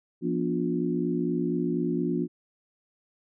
sine tone cluster, 173.1 / 242.2 / 291 / 355.1 Hz, F3 / B3 / D4 / F4, -15 / -34 / -16 / +29 cents, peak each -30 dBFS, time 0.21-2.28 s, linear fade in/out 50 ms, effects none

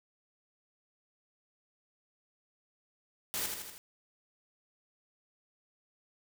white noise with echo, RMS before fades -35 dBFS, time 3.34-3.46 s, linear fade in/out 0 ms, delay 80 ms, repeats 4, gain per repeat -4 dB, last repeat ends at 3.78 s, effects none

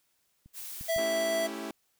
clicks, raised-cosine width 5 ms, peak -41 / -32 / -31 dBFS, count 3, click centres 0.46 / 0.811 / 0.963 s
blue noise, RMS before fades -41 dBFS, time 0.53-1.01 s, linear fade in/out 50 ms
square tone, 659.3 Hz, E5, in tune, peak -27 dBFS, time 0.88-1.48 s, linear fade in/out 20 ms
sawtooth chord, A dominant seventh, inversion none, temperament equal with one note detuned, 218 / 277.2 / 329.6 / 392 Hz, A3 / C#4 / E4 / G4, -16 / 0 / 0 / 0 cents, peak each -38 / -38 / -36 / -39 dBFS, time 0.98-1.71 s, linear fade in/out 2 ms
effects white hiss -73 dBFS RMS until 1.99 s

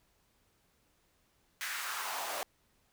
pink noise with high-pass filter sweep, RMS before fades -38 dBFS, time 1.61-2.43 s, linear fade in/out 0 ms, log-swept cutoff 1800 to 620 Hz, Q 2.3, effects pink hiss -72 dBFS RMS until 2.92 s

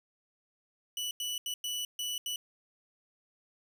sawtooth tone bursts at uneven times, 2960 Hz, F#7, in tune, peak -30 dBFS, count 6, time 0.97-1.11 / 1.2-1.38 / 1.46-1.54 / 1.64-1.85 / 1.99-2.18 / 2.26-2.36 s, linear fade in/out 2 ms, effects none

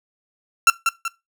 30% pulse tone with echo, 1355 Hz, E6, 47 cents sharp, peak -6 dBFS, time 0.67-0.7 s, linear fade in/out 2 ms, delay 190 ms, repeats 2, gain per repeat -7 dB, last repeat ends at 1.08 s, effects noise-tail reverb RT60 0.2 s tail -18 dB re dry

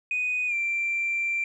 sine tone with pitch glide, 2489 to 2357 Hz, D#7 to D7, 0 to +6 cents, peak -23 dBFS, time 0.11-1.44 s, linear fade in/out 2 ms, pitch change -94 cents, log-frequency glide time 0.47-0.54 s, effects tanh soft clip ceiling -20 dBFS

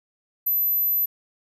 sine tone, 12040 Hz, F#9, 29 cents sharp, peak -19 dBFS, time 0.46-1.06 s, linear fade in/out 10 ms, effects none

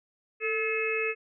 harmonic tone with a mistuned harmonic, 430 Hz, A4, 40 cents flat, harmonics 1 / 3 / 4 / 5 / 6, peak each -30 / -39 / -38 / -34 / -30 dBFS, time 0.4-1.15 s, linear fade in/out 50 ms, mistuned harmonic 1, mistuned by +58 cents, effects none

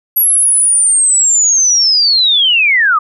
sine linear sweep, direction down, 11550 to 1174.7 Hz, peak -7 dBFS, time 0.16-2.99 s, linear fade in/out 10 ms, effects none

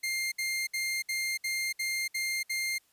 sawtooth tone bursts, 2110 Hz, C7, 14 cents sharp, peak -26 dBFS, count 8, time 0.03-2.784 s, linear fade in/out 10 ms, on 290 ms, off 62 ms, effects white hiss -68 dBFS RMS until 2.92 s + resampled to 32000 Hz

